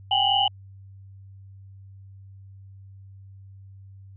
sine tone cluster, 772 / 815 / 2892 / 3021 Hz, G5 / G#5 / F#7 / F#7, -27 / -33 / -40 / +35 cents, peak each -24 dBFS, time 0.11-0.48 s, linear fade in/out 5 ms, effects added 97 Hz sine -43 dBFS peak until 4.16 s

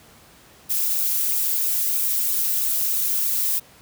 violet noise with flanger, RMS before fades -22 dBFS, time 0.69-3.6 s, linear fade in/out 20 ms, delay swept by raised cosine 0.76 to 5.46 ms, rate 3.1 Hz, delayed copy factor +0.95, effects pink hiss -50 dBFS RMS until 3.81 s + high-pass 60 Hz 12 dB/octave

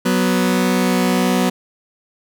sawtooth tone pair together, 185 / 246.6 Hz, F#3 / B3, 0 / -2 cents, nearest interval perfect fourth, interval 498 cents, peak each -13 dBFS, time 0.05-1.5 s, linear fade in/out 10 ms, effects none

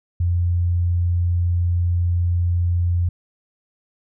sine tone, 87.3 Hz, F2, in tune, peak -16 dBFS, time 0.2-3.09 s, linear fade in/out 5 ms, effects none

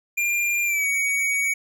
square tone with pitch glide, 2396 to 2248 Hz, D7 to C#7, +34 to +24 cents, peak -21 dBFS, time 0.17-1.54 s, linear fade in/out 10 ms, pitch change -110 cents, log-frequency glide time 0.65-0.86 s, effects none

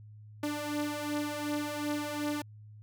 sawtooth beating tone pair, 293.7 / 296.4 Hz, D4 / D4, 0 / +16 cents, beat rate 2.7 Hz, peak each -33 / -30 dBFS, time 0.43-2.42 s, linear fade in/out 5 ms, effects added 106 Hz sine -48 dBFS peak until 2.82 s

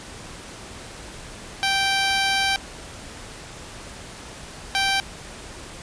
10% pulse tone pair in turn, 782 / 782 Hz, G5 / G5, -4 / -4 cents, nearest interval unison, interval 0 cents, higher neither, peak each -11 dBFS, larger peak neither, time 1.63-2.56 / 4.75-5 s, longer first, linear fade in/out 0 ms, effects pink hiss -39 dBFS RMS until 5.82 s + resampled to 22050 Hz

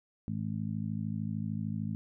harmonic tone, 53.3 Hz, G#1, 46 cents sharp, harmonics 2 / 3 / 4 / 5, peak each -37 / -37 / -36 / -45 dBFS, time 0.28-1.95 s, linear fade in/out 0 ms, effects none

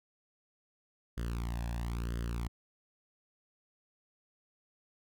sawtooth tone with flanger, 58.27 Hz, A#1, in tune, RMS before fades -36 dBFS, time 1.17-2.48 s, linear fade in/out 10 ms, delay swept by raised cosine 0.62 to 1.18 ms, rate 1 Hz, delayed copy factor +0.8, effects none

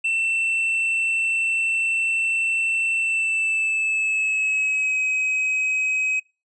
triangle tone with pitch glide, 2682 to 2536 Hz, E7 to D#7, +29 to +32 cents, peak -18 dBFS, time 0.04-6.2 s, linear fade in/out 10 ms, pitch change -97 cents, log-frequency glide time 2.98-4.99 s, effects noise-tail reverb RT60 0.3 s tail -26 dB re dry + resampled to 22050 Hz

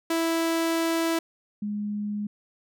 sawtooth / sine tone pair in turn, 329.6 / 207.6 Hz, E4 / G#3, 0 / 0 cents, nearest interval minor sixth, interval 800 cents, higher first, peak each -19 / -27 dBFS, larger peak first, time 0.1-1.19 / 1.62-2.27 s, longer first, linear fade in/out 5 ms, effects none

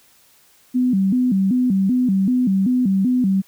sine tone with vibrato, 220 Hz, A3, in tune, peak -14 dBFS, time 0.74-3.42 s, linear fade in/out 20 ms, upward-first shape square, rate 2.6 Hz, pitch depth 230 cents each way, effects white hiss -54 dBFS RMS until 3.47 s

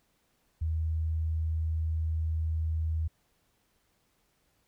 sine tone, 79.9 Hz, D#2, 47 cents sharp, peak -27 dBFS, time 0.61-3.08 s, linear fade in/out 10 ms, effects pink hiss -72 dBFS RMS until 4.67 s

